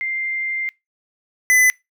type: tone pair in turn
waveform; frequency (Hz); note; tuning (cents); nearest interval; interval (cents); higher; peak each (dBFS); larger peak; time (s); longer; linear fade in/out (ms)
sine / square; 2096 / 2011; C7 / B6; +2 / +31; minor second; 71; first; -21 / -12; second; 0.01-0.69 / 1.5-1.7; first; 0
effects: noise-tail reverb RT60 0.2 s tail -23 dB re dry